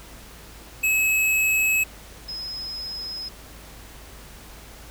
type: tone pair in turn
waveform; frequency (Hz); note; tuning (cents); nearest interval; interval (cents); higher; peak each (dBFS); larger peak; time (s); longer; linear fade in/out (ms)
square / sine; 2576 / 5105; E7 / D#8; -41 / +44; octave; 1185; second; -19 / -30; first; 0.83-1.84 / 2.28-3.29; neither; 10
effects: added 53 Hz sine -45 dBFS peak until 4.9 s + pink hiss -45 dBFS RMS until 4.9 s